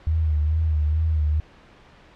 sine tone with vibrato, 77.78 Hz, D#2, in tune, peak -18 dBFS, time 0.07-1.4 s, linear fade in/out 0 ms, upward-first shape sine, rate 2.3 Hz, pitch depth 59 cents each way, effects pink hiss -50 dBFS RMS until 2.15 s + low-pass 3000 Hz 12 dB/octave

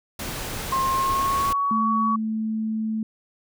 pink noise, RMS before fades -31 dBFS, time 0.19-1.53 s, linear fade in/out 5 ms
sine tone with pitch glide, 1065 to 1125.7 Hz, C6 to C#6, +30 to +26 cents, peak -20 dBFS, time 0.72-2.16 s, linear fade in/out 5 ms, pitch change +96 cents, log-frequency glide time 0.96-1.61 s
sine tone, 219.3 Hz, A3, 6 cents flat, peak -23 dBFS, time 1.71-3.03 s, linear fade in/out 2 ms
effects none

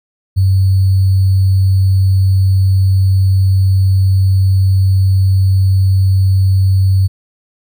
sine tone with sample-and-hold, 95.4 Hz, G2, 47 cents flat, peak -7 dBFS, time 0.36-7.08 s, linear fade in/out 20 ms, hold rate 4410 Hz, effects none

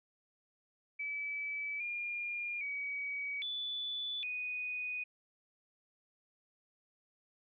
sine tone with pitch steps, 2299 / 2412 / 2267 / 3473 / 2484 Hz, D7 / D7 / C#7 / A7 / D#7, -37 / +46 / +38 / -23 / -3 cents, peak -36 dBFS, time 0.99-5.04 s, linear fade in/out 10 ms, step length 810 ms, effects none

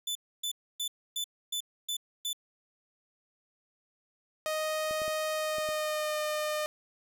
sawtooth tone bursts, 3503 Hz, A7, 8 cents flat, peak -28 dBFS, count 7, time 0.07-2.331 s, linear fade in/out 5 ms, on 83 ms, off 280 ms
sawtooth tone with pitch glide, 622.3 to 607.7 Hz, D#5 to D#5, 0 to -41 cents, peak -26 dBFS, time 4.46-6.66 s, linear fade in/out 0 ms, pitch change -41 cents, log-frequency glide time 5.33-6.19 s
clicks, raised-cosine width 2 ms, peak -32 dBFS, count 5, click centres 4.91 / 5.018 / 5.08 / 5.584 / 5.689 s
effects none

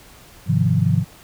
sine chord, F minor seventh, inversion first, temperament equal, 103.83 / 130.81 / 155.56 / 174.61 Hz, Ab2 / C3 / Eb3 / F3, 0 / 0 / 0 / 0 cents, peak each -20 dBFS, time 0.46-1.05 s, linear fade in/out 50 ms, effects pink hiss -46 dBFS RMS until 1.23 s

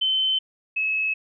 sine tone pair in turn, 3070 / 2582 Hz, G7 / E7, -37 / -37 cents, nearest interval minor third, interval 300 cents, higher first, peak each -19 / -21 dBFS, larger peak first, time 0.01-0.39 / 0.76-1.14 s, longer neither, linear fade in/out 10 ms, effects none

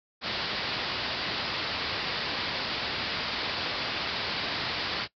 white low-pass noise, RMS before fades -32 dBFS, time 0.21-5.08 s, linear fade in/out 50 ms, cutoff 5000 Hz, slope 96 dB/octave, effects noise-tail reverb RT60 0.1 s tail -19 dB re dry + high-pass 60 Hz 12 dB/octave

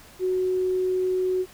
sine tone, 370 Hz, F#4, in tune, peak -21 dBFS, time 0.19-1.46 s, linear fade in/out 50 ms, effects pink hiss -49 dBFS RMS until 1.53 s

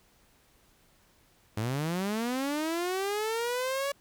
sawtooth linear sweep, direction up, 102.1 to 568 Hz, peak -25 dBFS, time 1.57-3.92 s, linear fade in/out 5 ms, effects pink hiss -64 dBFS RMS until 4 s

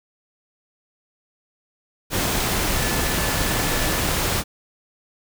sine tone in noise, 1737 Hz, A6, 23 cents flat, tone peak -33 dBFS, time 2.73-4.04 s, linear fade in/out 50 ms, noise pink, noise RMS -22 dBFS, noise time 2.1-4.44 s, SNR -14 dB, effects none

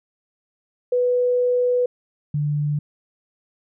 sine tone pair in turn, 493.9 / 147.47 Hz, B4 / D3, 0 / +8 cents, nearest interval octave + major sixth, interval 2092 cents, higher first, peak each -16 / -19 dBFS, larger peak first, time 0.92-1.86 / 2.34-2.79 s, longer first, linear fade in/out 5 ms, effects none

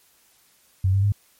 sine tone with pitch steps, 94.4 / 98.01 / 101.76 Hz, F#2 / G2 / G#2, +35 / 0 / -35 cents, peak -16 dBFS, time 0.84-1.122 s, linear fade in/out 5 ms, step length 94 ms, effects white hiss -59 dBFS RMS until 1.39 s + MP3 64 kbps

